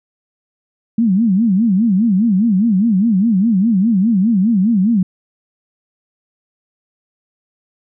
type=tone with vibrato; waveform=sine; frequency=208.3 Hz; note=G#3; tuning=5 cents sharp; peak=-10 dBFS; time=0.98-5.03 s; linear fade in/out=5 ms; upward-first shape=sine; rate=4.9 Hz; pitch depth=230 cents each way; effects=none